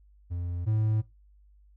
triangle tone pair in turn, 87.31 / 108.6 Hz, F2 / A2, 0 / -22 cents, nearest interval major third, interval 378 cents, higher second, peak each -28 / -21 dBFS, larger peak second, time 0.3-0.66 / 0.66-1.02 s, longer neither, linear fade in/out 20 ms, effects noise-tail reverb RT60 0.2 s tail -18 dB re dry + added 50 Hz sine -55 dBFS peak until 1.76 s

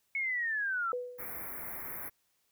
sine linear sweep, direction down, 2211 to 1302 Hz, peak -30 dBFS, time 0.15-0.92 s, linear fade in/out 2 ms
sine tone with exponential decay, 493.9 Hz, B4, in tune, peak -30 dBFS, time 0.93-1.49 s, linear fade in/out 1 ms, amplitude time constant 120 ms
white band-stop noise, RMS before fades -41 dBFS, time 1.18-2.1 s, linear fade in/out 20 ms, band 2300 to 11000 Hz, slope 96 dB/octave
effects white hiss -75 dBFS RMS until 2.51 s

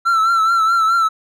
triangle tone with vibrato, 1340 Hz, E6, 28 cents sharp, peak -10 dBFS, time 0.05-1.09 s, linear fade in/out 20 ms, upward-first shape triangle, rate 4.7 Hz, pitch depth 62 cents each way, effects none

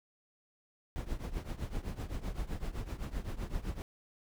brown noise with tremolo, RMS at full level -34 dBFS, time 0.96-3.82 s, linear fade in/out 0 ms, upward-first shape triangle, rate 7.8 Hz, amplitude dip 90%, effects none

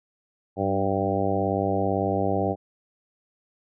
harmonic tone with a mistuned harmonic, 98 Hz, G2, in tune, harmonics 1 / 2 / 3 / 4 / 5 / 6 / 7 / 8, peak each -30 / -30 / -30 / -30 / -30 / -30 / -30 / -30 dBFS, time 0.56-2.56 s, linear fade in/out 50 ms, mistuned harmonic 2, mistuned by -26 cents, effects none

